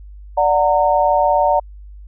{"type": "chord", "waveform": "sine", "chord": "D augmented", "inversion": "none", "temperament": "just", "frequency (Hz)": [587.3, 734.2, 917.7], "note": ["D5", "F#5", "A#5"], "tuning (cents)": [0, -14, -27], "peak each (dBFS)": -16, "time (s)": [0.37, 1.6], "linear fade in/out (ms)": 10, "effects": ["added 50 Hz sine -34 dBFS peak until 2.07 s"]}